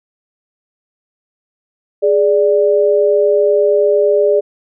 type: tone pair together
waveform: sine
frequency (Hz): 415.3 / 586.8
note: G#4 / D5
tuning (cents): 0 / -2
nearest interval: tritone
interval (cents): 598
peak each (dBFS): -11 / -12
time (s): 2.02-4.41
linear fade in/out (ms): 20
effects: none